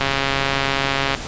click train, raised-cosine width 0.3 ms, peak -3 dBFS, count 157, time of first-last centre 0.01-1.149 s, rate 137 Hz, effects pink hiss -30 dBFS RMS until 1.27 s + resampled to 16000 Hz

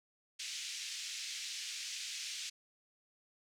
white band-pass noise, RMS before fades -43 dBFS, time 0.39-2.5 s, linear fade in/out 10 ms, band 2200 to 6700 Hz, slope 24 dB/octave, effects none

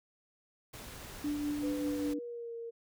pink noise, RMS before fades -47 dBFS, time 0.73-2.14 s, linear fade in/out 10 ms
sine tone with tremolo, 293.7 Hz, D4, in tune, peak -30 dBFS, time 1.24-2.19 s, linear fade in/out 5 ms, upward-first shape triangle, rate 5.1 Hz, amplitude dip 40%
sine tone with pitch glide, 500 to 463.8 Hz, B4 to A#4, +21 to -9 cents, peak -39 dBFS, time 1.62-2.71 s, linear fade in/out 20 ms, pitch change -130 cents, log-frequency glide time 1.81-2.54 s
effects none

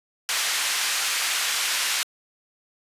pink band-pass noise, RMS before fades -25 dBFS, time 0.29-2.03 s, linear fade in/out 0 ms, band 1700 to 10000 Hz, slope 12 dB/octave, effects resampled to 32000 Hz

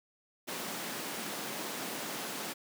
pink high-pass noise, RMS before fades -39 dBFS, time 0.47-2.54 s, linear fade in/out 20 ms, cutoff 190 Hz, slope 24 dB/octave, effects none

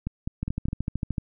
two click trains, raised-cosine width 5 ms, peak -16 / -15 dBFS, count 4 / 11, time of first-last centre 0.07-0.685 / 0.43-1.182 s, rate 4.88 / 13.3 Hz, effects none

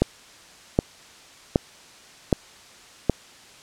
click train, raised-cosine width 2 ms, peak -3 dBFS, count 5, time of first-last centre 0.02-3.097 s, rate 1.3 Hz, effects white hiss -48 dBFS RMS until 3.62 s + low-pass 7000 Hz 12 dB/octave

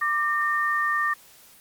sine tone pair together, 1183.1 / 1826 Hz, D6 / A#6, +12 / -36 cents, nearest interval minor sixth, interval 752 cents, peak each -24 dBFS, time 0.01-1.14 s, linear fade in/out 10 ms, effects white hiss -52 dBFS RMS until 1.6 s + Opus 48 kbps

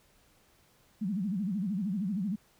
sine tone with vibrato, 196 Hz, G3, in tune, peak -29 dBFS, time 1.01-2.36 s, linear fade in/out 10 ms, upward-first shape sine, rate 13 Hz, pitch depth 200 cents each way, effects pink hiss -65 dBFS RMS until 2.59 s

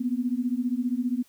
sine beating tone pair, 239.5 / 254.5 Hz, A#3 / C4, +47 / -48 cents, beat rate 15 Hz, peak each -27 dBFS, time 0-1.23 s, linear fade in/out 10 ms, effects white hiss -61 dBFS RMS until 1.28 s

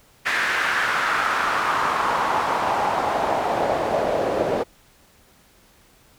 pink noise with band-pass filter sweep, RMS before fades -22 dBFS, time 0.25-4.64 s, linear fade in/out 20 ms, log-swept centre 1800 to 500 Hz, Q 2.6, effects pink hiss -55 dBFS RMS until 6.18 s

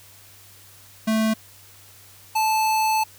square tone pair in turn, 219.9 / 873.5 Hz, A3 / A5, -1 / -13 cents, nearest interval 2 octaves, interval 2388 cents, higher second, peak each -19 dBFS, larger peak neither, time 1.07-1.34 / 2.35-3.04 s, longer second, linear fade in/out 10 ms, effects added 98 Hz sine -54 dBFS peak until 3.18 s + white hiss -49 dBFS RMS until 3.18 s

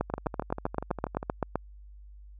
two click trains, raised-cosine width 1 ms, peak -21 / -13 dBFS, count 15 / 13, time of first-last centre 0.1-1.229 / 0.01-1.556 s, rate 12.4 / 7.76 Hz, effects added 50 Hz sine -46 dBFS peak until 2.39 s

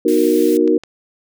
sine chord, B major seventh, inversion none, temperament equal, 246.9 / 311.1 / 370 / 466.2 Hz, B3 / D#4 / F#4 / A#4, 0 / 0 / 0 / 0 cents, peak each -21 / -15 / -16 / -16 dBFS, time 0.05-0.78 s, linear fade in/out 5 ms
white band-stop noise, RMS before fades -32 dBFS, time 0.08-0.57 s, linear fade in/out 0 ms, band 450 to 1800 Hz, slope 24 dB/octave
clicks, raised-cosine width 0.2 ms, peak -18 dBFS, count 2, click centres 0.677 / 0.836 s
effects none

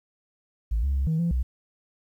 sine tone with pitch steps, 55.2 / 69 / 67.9 / 159.8 / 169.9 / 62.9 Hz, A1 / C#2 / C#2 / D#3 / F3 / B1, +6 / -7 / -35 / +47 / -47 / +32 cents, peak -20 dBFS, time 0.71-1.43 s, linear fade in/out 10 ms, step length 120 ms, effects tanh soft clip ceiling -19 dBFS + 10-bit

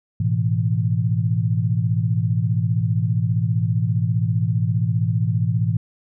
sine chord, A suspended second, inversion none, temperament equal with one note detuned, 108.36 / 123.47 / 164.81 Hz, A2 / B2 / E3, -26 / 0 / 0 cents, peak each -20 / -22 / -23 dBFS, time 0.2-5.77 s, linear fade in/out 5 ms, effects none

